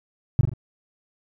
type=tone with echo; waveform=triangle; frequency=124.7 Hz; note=B2; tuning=17 cents sharp; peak=-6 dBFS; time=0.39-0.41 s; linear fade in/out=0 ms; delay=42 ms; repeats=3; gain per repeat=-7 dB; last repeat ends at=0.536 s; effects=tanh soft clip ceiling -8 dBFS